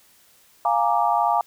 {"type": "chord", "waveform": "sine", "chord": "Bb dominant seventh", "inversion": "second", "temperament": "equal", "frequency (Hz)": [698.5, 830.6, 932.3, 1174.7], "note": ["F5", "Ab5", "Bb5", "D6"], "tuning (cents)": [0, 0, 0, 0], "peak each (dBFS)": [-22, -22, -23, -25], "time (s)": [0.65, 1.41], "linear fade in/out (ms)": 2, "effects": ["white hiss -56 dBFS RMS until 1.46 s"]}